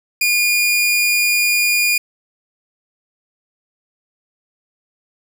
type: tone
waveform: sawtooth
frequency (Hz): 2430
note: D#7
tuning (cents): -42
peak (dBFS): -10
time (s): 0.21-1.98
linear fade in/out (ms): 5
effects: none